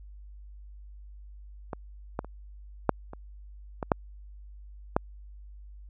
clicks, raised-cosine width 1 ms, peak -19 / -15 / -29 / -6 / -26 / -17 / -6 / -8 dBFS, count 8, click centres 1.732 / 2.191 / 2.246 / 2.893 / 3.134 / 3.828 / 3.918 / 4.965 s, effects added 50 Hz sine -44 dBFS peak until 5.89 s

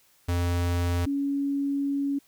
square / sine tone pair in turn, 87.31 / 280.1 Hz, F2 / C#4, 0 / +18 cents, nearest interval octave + minor sixth, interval 2018 cents, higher second, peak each -24 dBFS, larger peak neither, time 0.28-1.06 / 1.06-2.19 s, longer second, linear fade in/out 10 ms, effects white hiss -62 dBFS RMS until 2.27 s

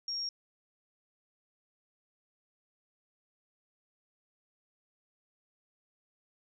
sine tone, 5570 Hz, F8, 5 cents flat, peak -33 dBFS, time 0.08-0.29 s, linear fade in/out 2 ms, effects none

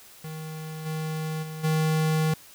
square tone with level steps, 157.2 Hz, D#3, 18 cents sharp, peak -35 / -29 / -35 / -22 dBFS, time 0.24-2.34 s, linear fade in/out 5 ms, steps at 0.85 / 1.42 / 1.63 s, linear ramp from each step 20 ms, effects white hiss -50 dBFS RMS until 2.54 s

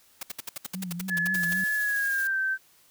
white noise bursts, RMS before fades -34 dBFS, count 16, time 0.21-1.536 s, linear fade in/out 5 ms, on 21 ms, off 66 ms
sine tone with vibrato, 180 Hz, F#3, 47 cents flat, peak -32 dBFS, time 0.74-1.64 s, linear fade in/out 2 ms, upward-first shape triangle, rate 3.8 Hz, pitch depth 110 cents each way
sine tone with pitch glide, 1711 to 1551 Hz, A6 to G6, -49 to -19 cents, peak -24 dBFS, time 1.08-2.58 s, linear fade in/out 50 ms, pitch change -170 cents, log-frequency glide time 1.75-2.39 s
blue noise with tremolo, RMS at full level -38 dBFS, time 1.34-2.27 s, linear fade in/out 0 ms, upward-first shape sine, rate 13 Hz, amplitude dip 25%
effects white hiss -60 dBFS RMS until 2.9 s

